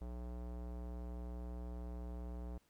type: tone with low-pass filter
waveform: square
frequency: 60.4 Hz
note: B1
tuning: 38 cents flat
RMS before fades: -45 dBFS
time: 0.01-2.58 s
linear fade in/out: 5 ms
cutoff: 760 Hz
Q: 1.1
effects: pink hiss -75 dBFS RMS until 2.69 s